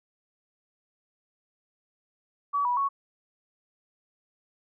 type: tone with pitch steps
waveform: sine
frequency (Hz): 1140 / 976 / 1110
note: C#6 / B5 / C#6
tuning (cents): +48 / -21 / +2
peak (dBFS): -23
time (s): 2.53-2.89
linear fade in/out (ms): 20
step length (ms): 120
effects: none